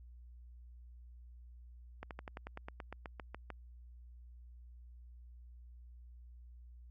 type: slowing click train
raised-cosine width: 0.5 ms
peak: -29 dBFS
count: 14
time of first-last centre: 2.03-3.503 s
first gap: 78 ms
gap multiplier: 1.06
effects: added 60 Hz sine -52 dBFS peak until 6.9 s + Opus 48 kbps